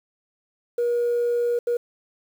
sine tone bursts at uneven times, 478.1 Hz, A#4, 44 cents sharp, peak -18 dBFS, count 2, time 0.78-1.59 / 1.67-1.77 s, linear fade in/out 5 ms, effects tanh soft clip ceiling -17 dBFS + 8-bit

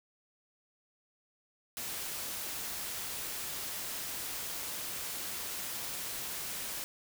white noise, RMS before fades -39 dBFS, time 1.77-6.84 s, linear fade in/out 0 ms, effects none

